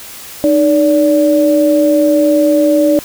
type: tone pair together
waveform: sine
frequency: 305.7 / 577 Hz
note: D#4 / D5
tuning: -30 / -31 cents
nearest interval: major seventh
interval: 1099 cents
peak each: -10 dBFS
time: 0.44-2.99 s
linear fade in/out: 0 ms
effects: white hiss -31 dBFS RMS until 3.04 s